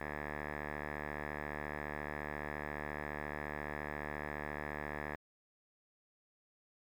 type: tone with low-pass filter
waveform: 5% pulse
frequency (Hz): 74.4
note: D2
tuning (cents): +23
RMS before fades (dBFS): -42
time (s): 0-5.16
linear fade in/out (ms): 10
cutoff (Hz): 1700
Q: 7.9
effects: 11-bit